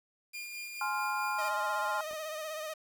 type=tone with tremolo; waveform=sawtooth; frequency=2411 Hz; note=D7; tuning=45 cents sharp; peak=-35 dBFS; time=0.33-1.5 s; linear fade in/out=20 ms; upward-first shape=triangle; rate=4.6 Hz; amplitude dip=35%
type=chord; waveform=sine; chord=F minor; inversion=first; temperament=equal with one note detuned; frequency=839.8 / 1046.5 / 1396.9 Hz; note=Ab5 / C6 / F6; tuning=+19 / 0 / 0 cents; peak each=-35 dBFS; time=0.81-2.01 s; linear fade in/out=2 ms
type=tone with vibrato; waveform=sawtooth; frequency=622.3 Hz; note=D#5; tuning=in tune; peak=-33 dBFS; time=1.38-2.74 s; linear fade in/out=10 ms; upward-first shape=sine; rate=16 Hz; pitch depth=46 cents each way
type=clicks; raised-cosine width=1 ms; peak=-38 dBFS; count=2; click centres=2.111 / 2.133 s
effects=9-bit